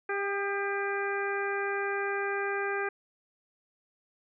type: harmonic tone with a mistuned harmonic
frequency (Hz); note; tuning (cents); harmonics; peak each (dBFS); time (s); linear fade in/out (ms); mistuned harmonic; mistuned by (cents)
398.6; G4; +29; 1 / 2 / 3 / 4 / 5 / 6; -32 / -37 / -38 / -34 / -40 / -41; 0.09-2.89; 5; 3; +29
effects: none

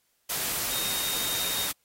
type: tone in noise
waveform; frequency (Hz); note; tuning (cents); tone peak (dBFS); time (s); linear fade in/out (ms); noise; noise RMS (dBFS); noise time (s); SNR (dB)
sine; 3709; A#7; -9; -32; 0.71-1.67; 10; white; -30; 0.29-1.72; -5
effects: white hiss -71 dBFS RMS until 1.84 s + AAC 48 kbps

